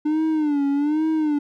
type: tone with vibrato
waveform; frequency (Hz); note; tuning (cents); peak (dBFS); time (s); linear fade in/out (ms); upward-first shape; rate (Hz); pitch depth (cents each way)
triangle; 298.1; D4; +26; -16; 0.05-1.39; 10; sine; 1.2; 110
effects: none